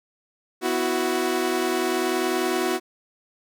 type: chord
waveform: sawtooth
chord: B suspended fourth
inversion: none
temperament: equal with one note detuned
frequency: 250 / 329.6 / 370 Hz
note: B3 / E4 / F#4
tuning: +21 / 0 / 0 cents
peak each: -26 / -23 / -20 dBFS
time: 0.61-2.8 s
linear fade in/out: 50 ms
effects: none